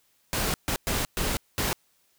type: noise bursts at uneven times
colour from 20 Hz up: pink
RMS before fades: -27 dBFS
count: 5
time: 0.33-0.54 / 0.68-0.76 / 0.87-1.05 / 1.17-1.37 / 1.58-1.73 s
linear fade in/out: 0 ms
effects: white hiss -67 dBFS RMS until 2.18 s